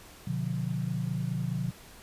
sine chord, B diminished, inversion none, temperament just, 123.47 / 148.16 / 177.8 Hz, B2 / D3 / F3, 0 / +16 / +31 cents, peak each -33 dBFS, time 0.27-1.71 s, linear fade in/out 5 ms, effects pink hiss -51 dBFS RMS until 2.02 s + resampled to 32000 Hz

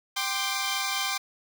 10% pulse chord, G suspended fourth, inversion none, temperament equal with one note detuned, 784 / 1046.5 / 1188.3 Hz, G5 / C6 / D6, 0 / 0 / +20 cents, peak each -23 dBFS, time 0.16-1.18 s, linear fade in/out 10 ms, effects none

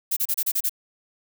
violet noise bursts, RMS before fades -23 dBFS, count 7, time 0.11-0.695 s, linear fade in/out 10 ms, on 57 ms, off 31 ms, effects none

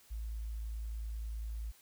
sine tone, 55 Hz, A1, in tune, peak -37 dBFS, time 0.1-1.72 s, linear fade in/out 20 ms, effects white hiss -63 dBFS RMS until 1.81 s

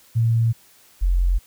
sine tone pair in turn, 114.7 / 44.4 Hz, A#2 / F1, -28 / +29 cents, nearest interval octave + major third, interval 1643 cents, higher first, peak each -15 dBFS, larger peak neither, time 0.15-0.53 / 1.01-1.39 s, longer neither, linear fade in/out 20 ms, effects white hiss -53 dBFS RMS until 1.46 s

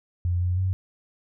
sine tone with pitch steps, 88.2 / 89.6 / 93.7 Hz, F2 / F2 / F#2, +18 / +45 / +22 cents, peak -21 dBFS, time 0.25-0.73 s, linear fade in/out 0 ms, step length 160 ms, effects none

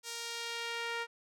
sawtooth tone with band-pass filter sweep, 466.2 Hz, A#4, in tune, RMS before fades -39 dBFS, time 0.03-1.07 s, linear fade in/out 50 ms, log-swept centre 6600 to 1800 Hz, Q 0.95, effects none

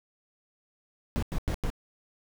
brown noise bursts, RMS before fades -28 dBFS, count 4, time 1.16-1.702 s, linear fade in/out 0 ms, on 65 ms, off 94 ms, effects none

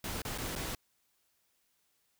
pink noise with dropouts, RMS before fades -38 dBFS, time 0.04-0.75 s, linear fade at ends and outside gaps 2 ms, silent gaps 0.219-0.25 / 0.378-0.383 / 0.554-0.56 s, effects white hiss -75 dBFS RMS until 2.19 s

